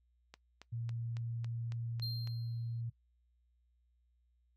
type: click train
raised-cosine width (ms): 0.2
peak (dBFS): -33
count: 8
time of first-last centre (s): 0.34-2.274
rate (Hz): 3.62
type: tone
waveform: sine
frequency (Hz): 116.54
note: A#2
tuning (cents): 0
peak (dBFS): -37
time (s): 0.72-2.9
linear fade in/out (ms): 10
type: tone with exponential decay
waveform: triangle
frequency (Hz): 4185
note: C8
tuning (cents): 0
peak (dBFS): -36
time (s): 2.02-2.81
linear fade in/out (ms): 5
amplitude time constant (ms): 170
effects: noise-tail reverb RT60 0.1 s tail -19 dB re dry + added 60 Hz sine -70 dBFS peak until 4.56 s